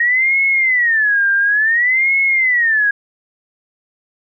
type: tone with vibrato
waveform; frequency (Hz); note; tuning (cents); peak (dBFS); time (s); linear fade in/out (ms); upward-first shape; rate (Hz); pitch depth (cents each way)
sine; 1864.7; A#6; 0; -11; 0-2.91; 5; sine; 0.57; 270
effects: none